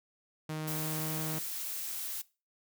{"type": "tone with pitch glide", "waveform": "sawtooth", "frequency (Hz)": [155.56, 156.82], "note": ["D#3", "D#3"], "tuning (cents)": [0, 14], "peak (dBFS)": -31, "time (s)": [0.49, 1.39], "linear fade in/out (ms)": 5, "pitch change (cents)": 14, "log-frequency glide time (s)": [0.71, 1.23]}
{"type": "noise", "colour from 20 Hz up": "blue", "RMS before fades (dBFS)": -38, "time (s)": [0.67, 2.22], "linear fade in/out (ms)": 10}
{"effects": ["noise-tail reverb RT60 0.3 s tail -20 dB re dry"]}